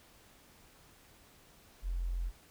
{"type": "tone", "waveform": "sine", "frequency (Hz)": 43.65, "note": "F1", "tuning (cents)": 0, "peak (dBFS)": -32, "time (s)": [1.82, 2.32], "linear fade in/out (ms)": 50, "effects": ["pink hiss -61 dBFS RMS until 2.5 s"]}